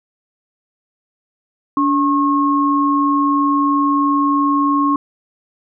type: tone pair together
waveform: sine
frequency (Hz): 287.2 / 1084.3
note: D4 / C#6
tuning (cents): -39 / -39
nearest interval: octave + major seventh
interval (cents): 2300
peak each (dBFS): -15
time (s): 1.77-4.96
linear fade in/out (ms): 2
effects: none